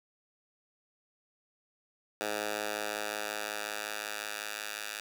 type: tone with high-pass filter sweep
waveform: 10% pulse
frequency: 105.5 Hz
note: G#2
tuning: 28 cents sharp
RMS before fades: -37 dBFS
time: 2.21-5 s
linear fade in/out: 0 ms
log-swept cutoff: 520 to 1700 Hz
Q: 0.72
effects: none